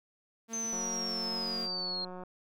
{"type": "tone", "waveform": "sawtooth", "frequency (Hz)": 227, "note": "A#3", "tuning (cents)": -46, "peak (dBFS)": -36, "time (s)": [0.48, 1.69], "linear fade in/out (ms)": 50}
{"type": "linear sweep", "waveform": "sine", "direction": "down", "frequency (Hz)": [6240, 4186], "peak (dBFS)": -33, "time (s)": [0.53, 2.05], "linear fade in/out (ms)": 5}
{"type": "click train", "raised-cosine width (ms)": 1, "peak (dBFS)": -31, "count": 275, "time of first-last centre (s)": [0.73, 2.235], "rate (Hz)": 182}
{"effects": []}